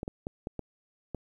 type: clicks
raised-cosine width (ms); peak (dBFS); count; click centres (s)
2; -21; 6; 0.031 / 0.079 / 0.269 / 0.471 / 0.593 / 1.147
effects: 10-bit